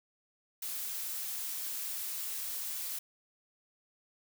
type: noise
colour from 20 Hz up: blue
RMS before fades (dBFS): -38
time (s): 0.62-2.99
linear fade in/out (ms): 5
effects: none